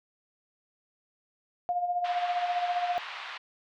sine tone with tremolo, 709 Hz, F5, 26 cents sharp, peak -24 dBFS, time 1.69-2.98 s, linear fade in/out 0 ms, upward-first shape sine, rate 15 Hz, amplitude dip 60%
pink band-pass noise, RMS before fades -40 dBFS, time 2.04-3.38 s, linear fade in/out 10 ms, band 890 to 3600 Hz, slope 24 dB/octave
effects none

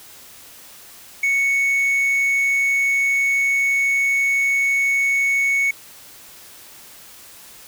triangle tone, 2217 Hz, C#7, in tune, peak -14 dBFS, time 1.23-5.71 s, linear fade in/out 5 ms, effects white hiss -43 dBFS RMS until 7.67 s

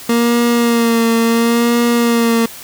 30% pulse tone with vibrato, 233.1 Hz, A#3, in tune, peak -8 dBFS, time 0.09-2.46 s, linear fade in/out 5 ms, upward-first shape sine, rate 0.72 Hz, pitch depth 32 cents each way, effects white hiss -33 dBFS RMS until 2.63 s

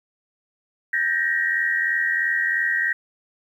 sine tone cluster, 1580 / 1808 / 1891 Hz, G6 / A6 / A#6, +13 / +47 / +24 cents, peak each -25 / -27 / -21 dBFS, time 0.93-2.93 s, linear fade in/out 5 ms, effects 9-bit

